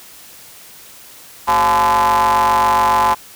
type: ring-modulated tone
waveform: square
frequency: 80.3 Hz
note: E2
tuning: 45 cents flat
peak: -9 dBFS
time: 1.47-3.15 s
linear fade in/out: 20 ms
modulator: 940 Hz
effects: white hiss -40 dBFS RMS until 3.35 s